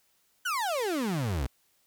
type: exponential sweep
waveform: 35% pulse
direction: down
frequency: 1548 to 59 Hz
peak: -26 dBFS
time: 0.45-1.47 s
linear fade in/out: 10 ms
effects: white hiss -69 dBFS RMS until 1.86 s